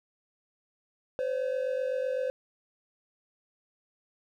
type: tone pair together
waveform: triangle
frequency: 513 / 560.9 Hz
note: C5 / C#5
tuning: -34 / +20 cents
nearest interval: major second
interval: 154 cents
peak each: -27 / -32 dBFS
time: 1.19-2.3 s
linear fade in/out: 0 ms
effects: none